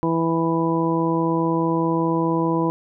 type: harmonic tone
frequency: 164.81 Hz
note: E3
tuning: in tune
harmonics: 1 / 2 / 3 / 4 / 5 / 6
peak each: -24 / -21 / -26 / -33 / -33 / -25 dBFS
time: 0.03-2.7 s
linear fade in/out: 0 ms
effects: none